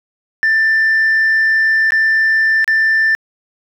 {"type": "tone with dropouts", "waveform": "sine", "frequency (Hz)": 1777, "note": "A6", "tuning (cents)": 17, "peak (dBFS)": -8, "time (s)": [0.43, 3.15], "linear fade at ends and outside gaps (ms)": 0, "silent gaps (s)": [[1.906, 1.921], [2.644, 2.678]], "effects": ["tanh soft clip ceiling -8 dBFS", "8-bit"]}